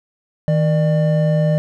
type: tone pair together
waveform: triangle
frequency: 158.3 / 598.4 Hz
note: D#3 / D5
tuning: +30 / +32 cents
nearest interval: octave + major seventh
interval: 2302 cents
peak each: -12 / -17 dBFS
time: 0.48-1.58 s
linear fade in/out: 0 ms
effects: none